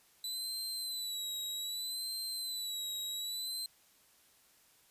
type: tone with vibrato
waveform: sawtooth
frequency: 3978 Hz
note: B7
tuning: 12 cents sharp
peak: -34 dBFS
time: 0.24-3.66 s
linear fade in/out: 2 ms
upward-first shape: sine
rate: 0.64 Hz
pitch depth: 65 cents each way
effects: white hiss -66 dBFS RMS until 4.9 s + resampled to 32000 Hz